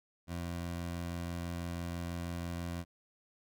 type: tone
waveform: 20% pulse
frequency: 86.1 Hz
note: F2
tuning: 24 cents flat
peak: -32 dBFS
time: 0.27-2.85 s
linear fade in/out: 50 ms
effects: none